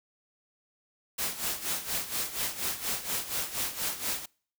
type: noise with tremolo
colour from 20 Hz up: white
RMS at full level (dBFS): -30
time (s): 1.18-4.26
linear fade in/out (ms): 10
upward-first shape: sine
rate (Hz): 4.2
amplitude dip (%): 75
effects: noise-tail reverb RT60 0.5 s tail -26 dB re dry